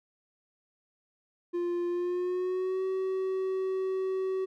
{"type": "tone with pitch glide", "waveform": "triangle", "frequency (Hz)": [349.2, 378.6], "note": ["F4", "F#4"], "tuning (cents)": [0, 40], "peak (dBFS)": -26, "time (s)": [1.53, 4.46], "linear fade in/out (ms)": 20, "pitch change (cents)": 140, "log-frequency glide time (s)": [1.88, 2.84], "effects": []}